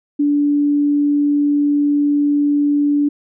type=tone; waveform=sine; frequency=290.1 Hz; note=D4; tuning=21 cents flat; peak=-12 dBFS; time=0.19-3.09 s; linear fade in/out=10 ms; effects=none